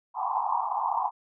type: band-pass noise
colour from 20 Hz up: pink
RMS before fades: -28 dBFS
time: 0.14-1.11 s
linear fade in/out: 50 ms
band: 750 to 1100 Hz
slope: 96 dB/octave
effects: none